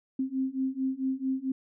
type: beating tone pair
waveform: sine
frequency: 261.6 / 266.1 Hz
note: C4 / C4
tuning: 0 / +29 cents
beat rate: 4.5 Hz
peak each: -31 / -30 dBFS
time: 0.19-1.52 s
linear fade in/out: 5 ms
effects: none